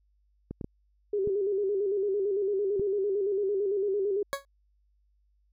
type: clicks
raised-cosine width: 3 ms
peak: -23 dBFS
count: 5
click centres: 0.51 / 0.612 / 0.644 / 1.274 / 2.796 s
type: tone with vibrato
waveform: sine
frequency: 398.5 Hz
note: G4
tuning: 28 cents sharp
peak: -25 dBFS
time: 1.13-4.23 s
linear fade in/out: 5 ms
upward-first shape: square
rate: 8.9 Hz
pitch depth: 64 cents each way
type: tone with exponential decay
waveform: 20% pulse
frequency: 555 Hz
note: C#5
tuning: 2 cents sharp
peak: -20 dBFS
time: 4.33-4.45 s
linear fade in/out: 0 ms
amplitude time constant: 26 ms
effects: added 50 Hz sine -65 dBFS peak until 5.52 s